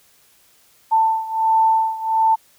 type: beating tone pair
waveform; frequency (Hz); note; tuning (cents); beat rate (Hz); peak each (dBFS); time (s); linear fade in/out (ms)
sine; 889 / 890.4; A5 / A5; +18 / +20; 1.4; -16 / -19; 0.91-2.36; 20
effects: white hiss -55 dBFS RMS until 2.58 s